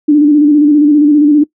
sine tone with vibrato, 295.6 Hz, D4, 11 cents sharp, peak -3 dBFS, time 0.08-1.44 s, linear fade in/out 10 ms, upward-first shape square, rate 15 Hz, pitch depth 41 cents each way, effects noise-tail reverb RT60 0.1 s tail -21 dB re dry

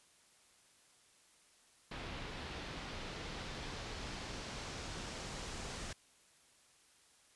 pink noise with low-pass filter sweep, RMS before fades -45 dBFS, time 1.91-5.93 s, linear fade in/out 5 ms, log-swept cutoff 3400 to 7500 Hz, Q 1.1, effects white hiss -67 dBFS RMS until 7.35 s + resampled to 24000 Hz

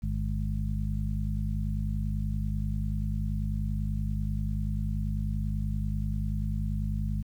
harmonic tone with a mistuned harmonic, 50.3 Hz, G1, 45 cents sharp, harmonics 1 / 2 / 3 / 4, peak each -30 / -33 / -35 / -36 dBFS, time 0.02-7.23 s, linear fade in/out 20 ms, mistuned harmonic 4, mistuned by +62 cents, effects 10-bit

